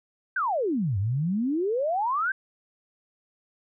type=exponential two-way sweep; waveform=sine; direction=down then up; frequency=1609 to 92.6 to 1609 Hz; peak=-23 dBFS; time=0.36-2.32 s; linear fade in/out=5 ms; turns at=0.98 s; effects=none

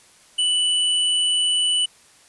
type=tone; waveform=square; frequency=2972 Hz; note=F#7; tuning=7 cents sharp; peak=-18 dBFS; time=0.38-1.86 s; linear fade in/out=10 ms; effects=white hiss -52 dBFS RMS until 2.28 s + resampled to 24000 Hz

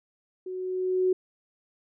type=tone with level ramp; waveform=sine; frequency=370 Hz; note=F#4; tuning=in tune; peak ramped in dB=-33 to -19 dBFS; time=0.46-1.13 s; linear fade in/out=5 ms; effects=none

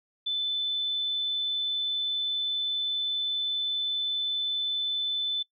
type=tone; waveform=sine; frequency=3515 Hz; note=A7; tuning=2 cents flat; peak=-26 dBFS; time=0.26-5.43 s; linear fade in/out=10 ms; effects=noise-tail reverb RT60 0.1 s tail -22 dB re dry

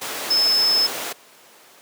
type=tone in noise; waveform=sine; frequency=5220 Hz; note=E8; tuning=18 cents flat; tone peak=-15 dBFS; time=0.3-0.87 s; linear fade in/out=10 ms; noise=pink; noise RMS=-27 dBFS; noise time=0.01-1.13 s; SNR=+9 dB; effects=pink hiss -48 dBFS RMS until 1.81 s + high-pass 400 Hz 12 dB/octave

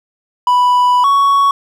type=tone pair in turn; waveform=triangle; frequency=987.8 / 1115.7 Hz; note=B5 / C#6; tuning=0 / +11 cents; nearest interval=major second; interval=211 cents; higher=second; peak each=-6 dBFS; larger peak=neither; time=0.47-1.04 / 1.04-1.51 s; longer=first; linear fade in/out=2 ms; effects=none

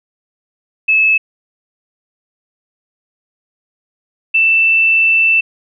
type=tone pair in turn; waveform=sine; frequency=2602 / 2661 Hz; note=E7 / E7; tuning=-23 / +16 cents; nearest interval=unison; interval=39 cents; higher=second; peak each=-8 dBFS; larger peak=neither; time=0.88-1.18 / 4.34-5.41 s; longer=second; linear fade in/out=10 ms; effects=none

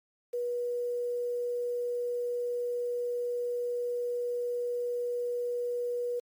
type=tone with quantisation; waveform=sine; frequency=484.7 Hz; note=B4; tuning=32 cents flat; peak=-29 dBFS; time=0.33-6.2 s; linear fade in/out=10 ms; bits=9; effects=MP3 96 kbps

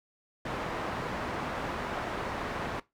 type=low-pass noise; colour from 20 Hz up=white; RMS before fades=-35 dBFS; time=0.45-2.8 s; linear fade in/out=5 ms; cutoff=1200 Hz; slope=12 dB/octave; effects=noise-tail reverb RT60 0.2 s tail -19 dB re dry

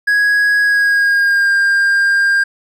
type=tone with pitch glide; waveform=triangle; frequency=1661.2 to 1601.8 Hz; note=G#6 to G6; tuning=0 to +37 cents; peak=-8 dBFS; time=0.07-2.44 s; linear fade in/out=10 ms; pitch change=-63 cents; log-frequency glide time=0.61-1.52 s; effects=none

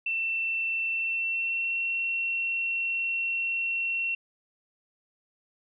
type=tone with pitch glide; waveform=sine; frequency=2684 to 2721 Hz; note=E7 to F7; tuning=+31 to -46 cents; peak=-26 dBFS; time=0.06-4.15 s; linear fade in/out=5 ms; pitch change=+23 cents; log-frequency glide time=0.89-1.78 s; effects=none

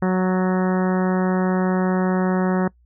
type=harmonic tone with a mistuned harmonic; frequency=185 Hz; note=F#3; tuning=in tune; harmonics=1 / 2 / 3 / 4 / 5 / 6 / 7 / 8 / 9 / 10; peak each=-18 / -24 / -28 / -30 / -32 / -34 / -35 / -36 / -37 / -38 dBFS; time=0.02-2.68 s; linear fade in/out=5 ms; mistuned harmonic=9; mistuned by=+19 cents; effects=noise-tail reverb RT60 0.1 s tail -23 dB re dry + added 60 Hz sine -53 dBFS peak until 2.85 s

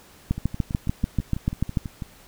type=two click trains; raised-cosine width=5 ms; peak=-18 / -9 dBFS; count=11 / 11; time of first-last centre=0.38-2.022 / 0.31-1.772 s; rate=6.09 / 6.84 Hz; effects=pink hiss -51 dBFS RMS until 2.27 s

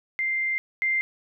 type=tone pair in turn; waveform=sine; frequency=2093 / 2093 Hz; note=C7 / C7; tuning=0 / 0 cents; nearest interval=unison; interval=0 cents; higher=neither; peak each=-23 / -21 dBFS; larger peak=second; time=0.19-0.58 / 0.82-1.01 s; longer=first; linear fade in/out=0 ms; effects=none

